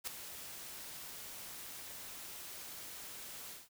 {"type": "noise with ADSR envelope", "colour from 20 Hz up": "white", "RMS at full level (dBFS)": -37, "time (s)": [0.04, 3.69], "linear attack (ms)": 33, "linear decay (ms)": 5, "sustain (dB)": -11, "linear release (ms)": 180, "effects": []}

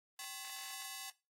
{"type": "ring-modulated tone", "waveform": "5% pulse", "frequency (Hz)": 930, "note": "A#5", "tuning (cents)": -4, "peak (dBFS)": -29, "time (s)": [0.19, 1.1], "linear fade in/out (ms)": 2, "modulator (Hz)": 151, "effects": ["noise-tail reverb RT60 0.3 s tail -21 dB re dry", "AAC 48 kbps"]}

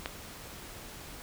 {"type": "click", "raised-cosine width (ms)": 0.3, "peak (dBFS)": -17, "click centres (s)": 0.059, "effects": ["pink hiss -46 dBFS RMS until 1.22 s"]}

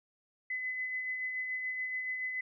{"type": "tone with tremolo", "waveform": "sine", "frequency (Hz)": 2020, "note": "B6", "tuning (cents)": 39, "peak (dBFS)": -32, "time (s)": [0.5, 2.41], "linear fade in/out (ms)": 5, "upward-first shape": "sine", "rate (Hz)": 7, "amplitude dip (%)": 35, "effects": []}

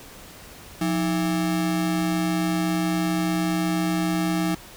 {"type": "ring-modulated tone", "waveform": "square", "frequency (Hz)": 246.9, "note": "B3", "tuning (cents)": 0, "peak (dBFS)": -19, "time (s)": [0.81, 4.55], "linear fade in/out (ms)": 5, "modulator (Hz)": 70, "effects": ["pink hiss -44 dBFS RMS until 4.76 s"]}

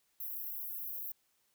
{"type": "high-pass noise", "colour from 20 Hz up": "pink", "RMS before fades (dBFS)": -41, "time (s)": [0.2, 1.12], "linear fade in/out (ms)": 5, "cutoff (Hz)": 12000, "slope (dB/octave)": 96, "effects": ["white hiss -75 dBFS RMS until 1.54 s"]}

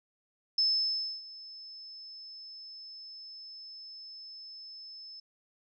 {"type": "tone with ADSR envelope", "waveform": "sine", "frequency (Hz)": 5240, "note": "E8", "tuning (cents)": -11, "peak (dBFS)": -23, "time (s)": [0.58, 5.2], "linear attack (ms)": 4, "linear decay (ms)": 630, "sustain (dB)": -21, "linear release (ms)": 5, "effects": []}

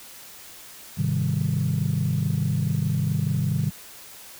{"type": "chord", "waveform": "sine", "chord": "Ab major seventh", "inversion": "none", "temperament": "equal", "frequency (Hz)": [103.83, 130.81, 155.56, 196], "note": ["Ab2", "C3", "Eb3", "G3"], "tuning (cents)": [0, 0, 0, 0], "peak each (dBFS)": [-27, -25, -24, -29], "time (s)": [0.97, 3.71], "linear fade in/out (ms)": 20, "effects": ["tanh soft clip ceiling -14 dBFS", "white hiss -44 dBFS RMS until 4.39 s"]}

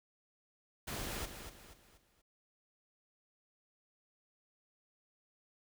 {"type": "noise with echo", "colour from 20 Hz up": "pink", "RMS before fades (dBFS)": -41, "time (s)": [0.87, 1.26], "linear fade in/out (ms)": 10, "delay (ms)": 240, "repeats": 4, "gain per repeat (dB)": -8, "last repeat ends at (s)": 2.22, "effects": []}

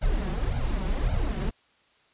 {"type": "noise with flanger", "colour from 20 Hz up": "brown", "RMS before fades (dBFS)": -26, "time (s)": [0.01, 1.51], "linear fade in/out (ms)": 20, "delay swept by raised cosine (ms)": [1.3, 5.4], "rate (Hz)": 1.8, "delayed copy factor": 1, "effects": ["white hiss -63 dBFS RMS until 2.13 s", "resampled to 8000 Hz"]}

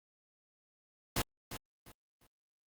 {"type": "noise with echo", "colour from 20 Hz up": "pink", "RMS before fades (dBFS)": -32, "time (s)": [1.16, 1.22], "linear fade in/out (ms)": 5, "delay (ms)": 350, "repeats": 3, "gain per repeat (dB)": -11, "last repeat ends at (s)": 2.27, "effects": ["Opus 48 kbps"]}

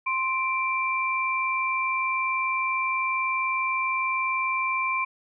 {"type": "tone pair together", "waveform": "sine", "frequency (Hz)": [1046.5, 2351], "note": ["C6", "D7"], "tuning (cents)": [0, 1], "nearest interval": "octave + major second", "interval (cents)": 1401, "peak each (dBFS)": -26, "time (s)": [0.06, 5.05], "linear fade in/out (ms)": 10, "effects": []}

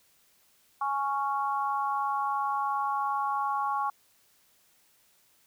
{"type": "harmonic tone", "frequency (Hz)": 277.2, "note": "C#4", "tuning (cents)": 0, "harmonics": [3, 4, 5], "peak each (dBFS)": [-30, -29, -39], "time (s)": [0.81, 3.9], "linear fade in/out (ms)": 5, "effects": ["white hiss -65 dBFS RMS until 5.46 s"]}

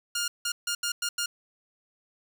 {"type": "tone bursts at uneven times", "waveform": "10% pulse", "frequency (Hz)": 1413, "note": "F6", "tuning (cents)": 20, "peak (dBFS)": -19, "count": 6, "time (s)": [[0.15, 0.28], [0.45, 0.52], [0.67, 0.75], [0.83, 0.92], [1.02, 1.09], [1.18, 1.26]], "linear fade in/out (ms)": 5, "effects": []}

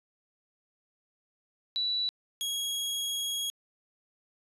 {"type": "tone pair in turn", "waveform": ["sine", "sawtooth"], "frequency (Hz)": [3944, 3309], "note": ["B7", "G#7"], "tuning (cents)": [-3, -7], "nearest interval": "minor third", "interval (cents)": 304, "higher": "first", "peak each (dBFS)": -27, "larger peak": "neither", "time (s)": [[1.76, 2.09], [2.41, 3.5]], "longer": "second", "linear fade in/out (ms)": 0, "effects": ["resampled to 32000 Hz"]}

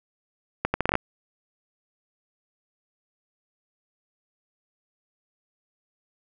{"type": "accelerating click train", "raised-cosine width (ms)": 0.5, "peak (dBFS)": -7, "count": 8, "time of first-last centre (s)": [0.65, 0.954], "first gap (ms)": 90, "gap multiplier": 0.74, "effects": []}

